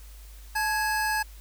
square tone pair together, 866.9 / 1661.2 Hz, A5 / G#6, -26 / 0 cents, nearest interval major seventh, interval 1126 cents, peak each -28 dBFS, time 0.55-1.23 s, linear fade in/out 10 ms, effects added 51 Hz sine -43 dBFS peak until 1.4 s + white hiss -54 dBFS RMS until 1.4 s

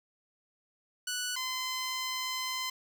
10% pulse tone pair in turn, 1480 / 1028.8 Hz, F#6 / C6, 0 / -30 cents, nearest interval tritone, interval 630 cents, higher first, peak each -24 dBFS, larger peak neither, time 1.07-1.36 / 1.36-2.7 s, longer second, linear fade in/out 5 ms, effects none

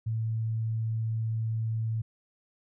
sine tone, 111.9 Hz, A2, 30 cents sharp, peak -27 dBFS, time 0.06-2.02 s, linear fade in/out 10 ms, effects none

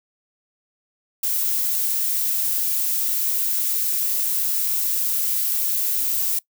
violet noise, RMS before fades -22 dBFS, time 1.23-6.39 s, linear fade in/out 5 ms, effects noise-tail reverb RT60 0.1 s tail -21 dB re dry

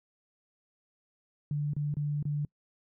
sine tone with dropouts, 146.83 Hz, D3, in tune, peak -28 dBFS, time 1.51-2.45 s, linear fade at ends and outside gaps 2 ms, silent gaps 1.735-1.765 / 1.941-1.968 / 2.227-2.253 s, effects noise-tail reverb RT60 0.1 s tail -26 dB re dry

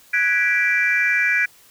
sine chord, G# half-diminished seventh, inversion third, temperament equal with one note detuned, 1480 / 1661.2 / 1960.8 / 2349 Hz, F#6 / G#6 / B6 / D7, 0 / 0 / -13 / 0 cents, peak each -24 / -20 / -21 / -19 dBFS, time 0.13-1.46 s, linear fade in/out 10 ms, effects tanh soft clip ceiling -8 dBFS + white hiss -51 dBFS RMS until 1.7 s

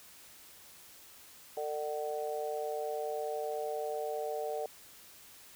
harmonic tone, 150 Hz, D3, 37 cents sharp, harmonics 3 / 4 / 5, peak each -37 / -38 / -39 dBFS, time 1.57-4.66 s, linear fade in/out 2 ms, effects white hiss -55 dBFS RMS until 5.55 s

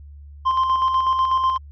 triangle tone with tremolo, 1046.5 Hz, C6, in tune, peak -13 dBFS, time 0.45-1.58 s, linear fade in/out 20 ms, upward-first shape square, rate 8.1 Hz, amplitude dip 40%, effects added 72 Hz sine -38 dBFS peak until 1.71 s + resampled to 11025 Hz

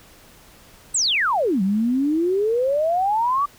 sine exponential two-way sweep, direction down then up, 8530 to 185 to 1179 Hz, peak -17 dBFS, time 0.94-3.46 s, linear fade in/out 10 ms, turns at 1.62 s, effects pink hiss -49 dBFS RMS until 3.58 s

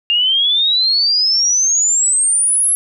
sine exponential sweep, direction up, 2794 to 11175 Hz, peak -11 dBFS, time 0.1-2.75 s, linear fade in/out 0 ms, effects none

